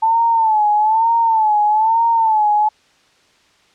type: tone with vibrato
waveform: sine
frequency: 880 Hz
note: A5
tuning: in tune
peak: -11 dBFS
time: 0.02-2.69 s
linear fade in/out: 10 ms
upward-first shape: sine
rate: 1.1 Hz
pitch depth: 89 cents each way
effects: white hiss -54 dBFS RMS until 3.74 s + low-pass 5000 Hz 12 dB/octave